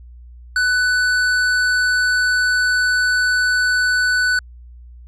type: tone with hard clipping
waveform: sine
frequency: 1493 Hz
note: F#6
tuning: 15 cents sharp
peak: -16 dBFS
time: 0.56-4.39 s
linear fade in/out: 2 ms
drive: 12 dB
effects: added 60 Hz sine -37 dBFS peak until 5.07 s + resampled to 22050 Hz